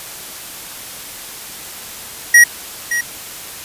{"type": "tone with echo", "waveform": "square", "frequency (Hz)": 1903, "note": "A#6", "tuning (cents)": 35, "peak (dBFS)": -4, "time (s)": [2.34, 2.44], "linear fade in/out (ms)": 5, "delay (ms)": 570, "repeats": 1, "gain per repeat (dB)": -12, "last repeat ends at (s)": 3.01, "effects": ["white hiss -31 dBFS RMS until 3.64 s", "resampled to 32000 Hz"]}